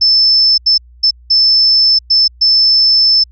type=tone bursts at uneven times; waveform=sine; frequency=5274 Hz; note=E8; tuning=in tune; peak=-6 dBFS; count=6; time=0.01-0.58 / 0.66-0.78 / 1.03-1.11 / 1.3-1.99 / 2.1-2.28 / 2.41-3.24 s; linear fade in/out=10 ms; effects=added 60 Hz sine -38 dBFS peak until 3.31 s